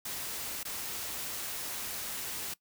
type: noise with dropouts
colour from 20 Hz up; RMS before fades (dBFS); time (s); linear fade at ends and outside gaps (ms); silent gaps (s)
white; -38; 0.05-2.54; 5; 0.632-0.651
effects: noise-tail reverb RT60 0.1 s tail -20 dB re dry